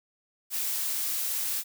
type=noise; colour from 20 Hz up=blue; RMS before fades=-30 dBFS; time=0.5-1.64 s; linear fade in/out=50 ms; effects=none